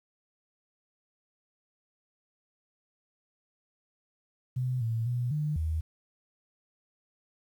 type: tone with pitch steps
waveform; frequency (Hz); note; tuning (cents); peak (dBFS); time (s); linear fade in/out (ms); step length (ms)
sine; 126.8 / 113.9 / 122.3 / 150.6 / 79.4; B2 / A#2 / B2 / D3 / D#2; +46 / -40 / -16 / +44 / +36; -27; 4.56-5.81; 10; 250
effects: 10-bit